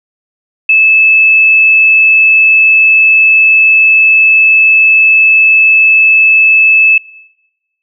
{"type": "tone", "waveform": "sine", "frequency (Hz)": 2613, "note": "E7", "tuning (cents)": -16, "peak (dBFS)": -3, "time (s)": [0.69, 6.98], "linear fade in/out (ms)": 5, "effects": ["noise-tail reverb RT60 1.0 s tail -23 dB re dry"]}